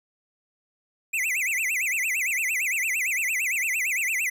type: tone with vibrato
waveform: square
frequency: 2316 Hz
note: D7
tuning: 25 cents flat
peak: -24 dBFS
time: 1.13-4.3 s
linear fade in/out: 10 ms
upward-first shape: sine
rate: 8.8 Hz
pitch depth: 280 cents each way
effects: none